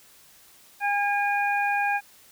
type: harmonic tone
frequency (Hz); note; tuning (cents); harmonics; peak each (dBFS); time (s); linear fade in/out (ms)
813; G#5; -37; 1 / 2 / 3; -24 / -27 / -29; 0.8-2.01; 50
effects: white hiss -54 dBFS RMS until 2.31 s